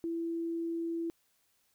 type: tone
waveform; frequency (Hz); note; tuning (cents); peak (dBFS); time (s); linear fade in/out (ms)
sine; 333.6; E4; +21; -32; 0.04-1.1; 0
effects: white hiss -73 dBFS RMS until 1.74 s